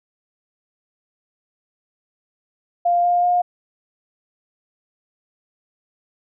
sine tone with pitch steps, 698.5 / 705 / 711.5 Hz, F5 / F5 / F5, 0 / +16 / +32 cents, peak -14 dBFS, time 2.85-3.42 s, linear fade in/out 10 ms, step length 190 ms, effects none

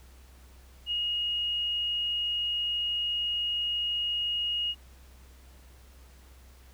sine tone, 2873 Hz, F7, 48 cents sharp, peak -27 dBFS, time 0.86-4.75 s, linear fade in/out 50 ms, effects added 64 Hz sine -51 dBFS peak until 6.73 s + pink hiss -59 dBFS RMS until 6.73 s

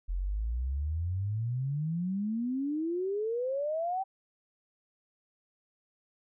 sine exponential sweep, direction up, 42.16 to 784 Hz, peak -29 dBFS, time 0.08-4.04 s, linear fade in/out 20 ms, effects none

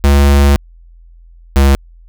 square tone pair in turn, 70.5 / 68.81 Hz, C#2 / C#2, +30 / -12 cents, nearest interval unison, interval 42 cents, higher first, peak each -6 dBFS, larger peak neither, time 0.04-0.56 / 1.56-1.75 s, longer first, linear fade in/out 0 ms, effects added 42 Hz sine -37 dBFS peak until 2.08 s

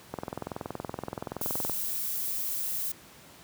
click train, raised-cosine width 1 ms, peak -19 dBFS, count 34, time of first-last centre 0.14-1.697 s, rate 21.2 Hz
violet noise, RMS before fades -32 dBFS, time 1.41-2.92 s, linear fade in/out 5 ms
effects pink hiss -52 dBFS RMS until 3.43 s + high-pass 80 Hz 12 dB/octave

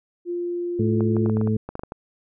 sine tone, 349.2 Hz, F4, in tune, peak -24 dBFS, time 0.25-1.32 s, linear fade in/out 50 ms
harmonic tone, 108.7 Hz, A2, 21 cents flat, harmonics 1 / 2 / 3 / 4, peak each -22 / -22 / -37 / -28 dBFS, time 0.79-1.57 s, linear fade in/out 5 ms
clicks, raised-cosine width 1 ms, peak -18 dBFS, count 12, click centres 1.007 / 1.167 / 1.261 / 1.297 / 1.37 / 1.413 / 1.474 / 1.69 / 1.754 / 1.794 / 1.835 / 1.921 s
effects none

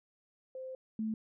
sine tone pair in turn, 520 / 219.2 Hz, C5 / A3, -11 / -6 cents, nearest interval octave + minor third, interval 1495 cents, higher first, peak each -40 / -32 dBFS, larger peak second, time 0.55-0.75 / 0.99-1.14 s, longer first, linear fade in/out 2 ms, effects none

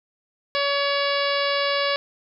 harmonic tone, 565 Hz, C#5, 33 cents sharp, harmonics 1 / 2 / 3 / 4 / 5 / 6 / 7 / 8 / 9, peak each -24 / -27 / -29 / -30 / -31 / -32 / -32 / -33 / -34 dBFS, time 0.55-1.96 s, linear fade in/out 0 ms, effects none

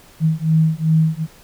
sine beating tone pair, 157.9 / 160.5 Hz, D#3 / E3, +26 / -46 cents, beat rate 2.6 Hz, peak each -16 dBFS, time 0.2-1.27 s, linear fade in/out 50 ms, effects pink hiss -47 dBFS RMS until 1.43 s

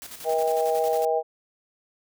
white noise with tremolo, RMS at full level -39 dBFS, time 0.02-1.05 s, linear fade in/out 0 ms, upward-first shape square, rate 11 Hz, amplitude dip 55%
harmonic tone, 159.7 Hz, D#3, 45 cents sharp, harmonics 3 / 4 / 5, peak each -24 / -25 / -26 dBFS, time 0.24-1.23 s, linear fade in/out 50 ms
effects none

